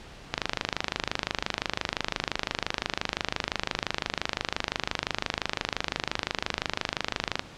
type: click train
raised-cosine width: 0.2 ms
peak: -7 dBFS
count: 183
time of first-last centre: 0.34-7.394 s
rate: 25.8 Hz
effects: pink hiss -46 dBFS RMS until 7.57 s + low-pass 5000 Hz 12 dB/octave